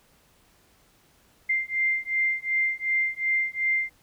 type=beating tone pair; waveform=sine; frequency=2093 / 2095.7 Hz; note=C7 / C7; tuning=0 / +2 cents; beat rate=2.7 Hz; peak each=-26 dBFS; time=1.49-3.9 s; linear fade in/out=10 ms; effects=pink hiss -61 dBFS RMS until 4.02 s